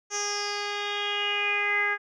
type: tone with low-pass filter sweep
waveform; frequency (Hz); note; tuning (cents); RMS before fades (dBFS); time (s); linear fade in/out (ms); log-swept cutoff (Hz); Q
10% pulse; 410.2; G#4; -21; -28; 0.1-1.98; 50; 6300 to 1800; 7.1
effects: none